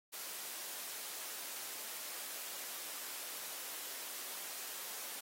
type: high-pass noise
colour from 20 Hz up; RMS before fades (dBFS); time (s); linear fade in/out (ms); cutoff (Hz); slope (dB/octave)
white; -45; 0.12-5.21; 20; 340; 12
effects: AAC 48 kbps